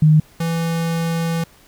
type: tone pair in turn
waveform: sine / square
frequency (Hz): 154.3 / 165.97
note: D#3 / E3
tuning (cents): -14 / +12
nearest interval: minor second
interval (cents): 126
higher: second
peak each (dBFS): -8 / -19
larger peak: first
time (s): 0.02-0.2 / 0.4-1.44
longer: second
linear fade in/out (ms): 5
effects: pink hiss -50 dBFS RMS until 1.67 s